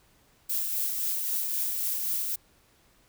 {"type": "noise with tremolo", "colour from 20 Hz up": "violet", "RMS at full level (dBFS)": -28, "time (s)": [0.49, 2.36], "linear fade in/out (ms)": 10, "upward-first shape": "triangle", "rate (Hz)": 3.8, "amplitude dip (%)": 35, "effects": ["pink hiss -63 dBFS RMS until 3.08 s"]}